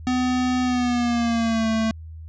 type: tone with pitch glide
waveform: square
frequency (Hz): 252.2 to 222.1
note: B3 to A3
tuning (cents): +36 to +16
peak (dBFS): -20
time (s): 0.07-1.91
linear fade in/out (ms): 0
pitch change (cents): -220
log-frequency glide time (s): 0.63-1.68
effects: added 80 Hz sine -35 dBFS peak until 2.28 s + resampled to 16000 Hz